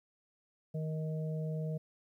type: harmonic tone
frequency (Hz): 156.9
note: D#3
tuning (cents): +15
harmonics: 1 / 3 / 4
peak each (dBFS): -34 / -44 / -46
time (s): 0.74-1.78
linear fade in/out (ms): 10
effects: 12-bit